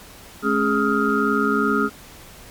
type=tone cluster; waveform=sine; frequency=212.9 / 275.4 / 415.4 / 1260 / 1398 Hz; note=G#3 / C#4 / G#4 / D#6 / F6; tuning=+43 / -11 / 0 / +21 / +1 cents; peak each=-23 dBFS; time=0.42-1.9 s; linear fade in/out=50 ms; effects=pink hiss -43 dBFS RMS until 2.5 s + MP3 96 kbps